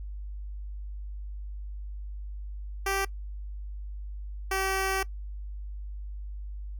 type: tone pair in turn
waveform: 10% pulse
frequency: 390 / 384.2 Hz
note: G4 / G4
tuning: -9 / -35 cents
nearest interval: unison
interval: 26 cents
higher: first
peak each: -18 dBFS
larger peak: neither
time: 2.86-3.05 / 4.51-5.03 s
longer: second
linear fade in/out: 5 ms
effects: noise-tail reverb RT60 0.1 s tail -21 dB re dry + added 50 Hz sine -35 dBFS peak until 6.79 s